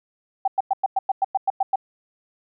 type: tone bursts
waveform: sine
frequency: 775 Hz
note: G5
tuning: 20 cents flat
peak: -16 dBFS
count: 11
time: 0.45-1.758 s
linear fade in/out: 5 ms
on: 28 ms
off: 100 ms
effects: none